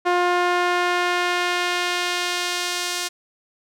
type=tone with band-pass filter sweep; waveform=sawtooth; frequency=354.8 Hz; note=F4; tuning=27 cents sharp; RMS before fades=-22 dBFS; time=0.05-3.09 s; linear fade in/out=20 ms; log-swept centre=960 to 5800 Hz; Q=0.76; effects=none